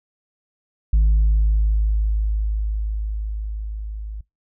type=tone with level ramp; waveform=sine; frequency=52.9 Hz; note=G#1; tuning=33 cents sharp; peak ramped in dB=-9 to -28 dBFS; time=0.93-4.21 s; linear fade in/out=5 ms; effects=noise-tail reverb RT60 0.2 s tail -25 dB re dry + tanh soft clip ceiling -11 dBFS